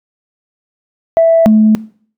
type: tone pair in turn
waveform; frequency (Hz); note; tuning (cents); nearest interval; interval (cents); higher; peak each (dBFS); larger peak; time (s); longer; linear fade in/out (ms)
sine; 659.3 / 216.4; E5 / A3; 0 / -29; octave + perfect fifth; 1929; first; -3; neither; 1.17-1.46 / 1.46-1.75; neither; 0
effects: noise-tail reverb RT60 0.5 s tail -21 dB re dry + tanh soft clip ceiling 0 dBFS